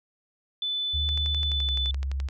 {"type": "tone", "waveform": "sine", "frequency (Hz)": 3500, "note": "A7", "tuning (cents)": -10, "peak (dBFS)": -26, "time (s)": [0.62, 1.91], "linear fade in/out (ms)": 2}
{"type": "tone with pitch glide", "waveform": "sine", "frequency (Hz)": [76, 67.71], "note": ["D#2", "C#2"], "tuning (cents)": [-40, -40], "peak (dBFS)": -26, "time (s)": [0.93, 2.29], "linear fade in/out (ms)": 20, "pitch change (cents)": -200, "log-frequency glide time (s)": [1.43, 1.78]}
{"type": "click train", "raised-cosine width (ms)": 0.2, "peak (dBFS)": -22, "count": 15, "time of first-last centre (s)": [1.09, 2.287], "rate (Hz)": 11.7}
{"effects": []}